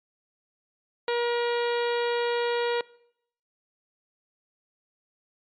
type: harmonic tone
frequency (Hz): 476.4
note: A#4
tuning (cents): +38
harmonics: 1 / 2 / 3 / 4 / 5 / 6 / 7 / 8 / 9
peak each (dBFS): -25 / -31 / -35 / -37 / -39 / -41 / -42 / -43 / -44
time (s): 1.08-2.81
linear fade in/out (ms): 2
effects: noise-tail reverb RT60 0.7 s tail -22 dB re dry + MP3 64 kbps